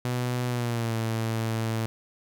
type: tone with pitch glide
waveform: sawtooth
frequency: 123.47 to 112.57 Hz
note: B2 to A2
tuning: 0 to +40 cents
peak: -22 dBFS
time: 0.05-1.86 s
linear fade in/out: 0 ms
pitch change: -160 cents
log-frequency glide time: 0.48-0.98 s
effects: none